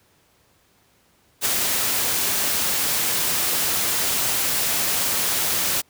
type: noise with ADSR envelope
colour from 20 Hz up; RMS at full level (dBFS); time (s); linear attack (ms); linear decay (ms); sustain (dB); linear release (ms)
white; -19; 1.41-5.82; 46; 8; -3; 21
effects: pink hiss -60 dBFS RMS until 5.89 s + high-pass 60 Hz 12 dB/octave

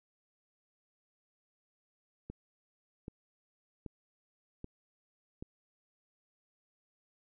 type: click train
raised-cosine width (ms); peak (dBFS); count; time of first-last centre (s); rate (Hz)
3; -29; 5; 2.3-5.425; 1.28
effects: none

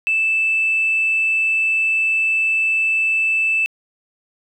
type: tone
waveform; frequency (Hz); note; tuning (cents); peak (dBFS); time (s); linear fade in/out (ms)
sine; 2637; E7; 0; -14; 0.07-3.66; 0
effects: tanh soft clip ceiling -10 dBFS + 9-bit

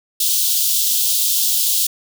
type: high-pass noise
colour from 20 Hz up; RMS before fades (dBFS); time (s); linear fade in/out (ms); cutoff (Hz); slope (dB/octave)
white; -17; 0.2-1.87; 5; 3100; 48
effects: none

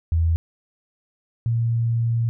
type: tone pair in turn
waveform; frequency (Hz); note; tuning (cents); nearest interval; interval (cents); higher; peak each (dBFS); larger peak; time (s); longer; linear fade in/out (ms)
sine; 82.41 / 116.14; E2 / A#2; 0 / -6; tritone; 594; second; -16 / -18; first; 0.12-0.36 / 1.46-2.29; second; 0
effects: none

